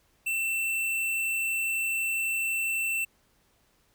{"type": "tone", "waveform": "square", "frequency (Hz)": 2682, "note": "E7", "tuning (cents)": 29, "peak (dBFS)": -27, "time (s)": [0.26, 3.05], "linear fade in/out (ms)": 10, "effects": ["pink hiss -67 dBFS RMS until 3.94 s"]}